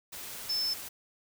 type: tone in noise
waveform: sine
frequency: 5270 Hz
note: E8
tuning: 1 cent flat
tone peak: -28 dBFS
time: 0.49-0.74 s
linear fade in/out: 10 ms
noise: white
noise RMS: -42 dBFS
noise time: 0.12-0.89 s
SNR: +11 dB
effects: none